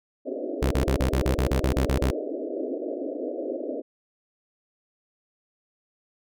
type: band-pass noise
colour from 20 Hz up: pink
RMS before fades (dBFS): -31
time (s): 0.25-3.82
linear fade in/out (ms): 20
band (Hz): 260 to 640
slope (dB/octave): 96
type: tone bursts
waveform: sawtooth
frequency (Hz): 65.8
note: C2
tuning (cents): +10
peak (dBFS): -17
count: 12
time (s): 0.62-2.109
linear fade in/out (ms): 0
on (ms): 92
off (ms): 35
effects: none